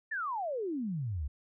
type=exponential sweep; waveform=sine; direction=down; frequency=1832 to 64.6 Hz; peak=-32 dBFS; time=0.11-1.28 s; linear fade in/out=10 ms; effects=none